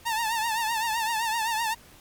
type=tone with vibrato; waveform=sawtooth; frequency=900 Hz; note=A5; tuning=39 cents sharp; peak=-21 dBFS; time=0.05-1.75 s; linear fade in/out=20 ms; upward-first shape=triangle; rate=7.8 Hz; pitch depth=94 cents each way; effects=pink hiss -52 dBFS RMS until 2 s + MP3 96 kbps